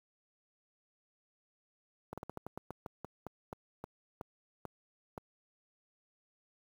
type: slowing click train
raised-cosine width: 1 ms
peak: -27 dBFS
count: 16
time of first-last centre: 2.13-5.178 s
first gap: 46 ms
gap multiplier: 1.19
effects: high-pass 60 Hz 12 dB/octave + 9-bit